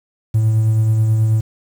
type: tone with tremolo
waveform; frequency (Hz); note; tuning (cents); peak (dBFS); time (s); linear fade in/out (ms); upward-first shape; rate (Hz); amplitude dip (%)
triangle; 110; A2; 0; -7; 0.34-1.41; 10; triangle; 9.3; 40
effects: tanh soft clip ceiling -6 dBFS + 7-bit